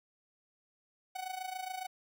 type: tone with amplitude modulation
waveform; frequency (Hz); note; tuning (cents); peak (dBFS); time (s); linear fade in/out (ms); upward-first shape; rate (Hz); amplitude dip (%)
45% pulse; 747; F#5; +16; -35; 1.15-1.87; 10; sine; 27.2; 75
effects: none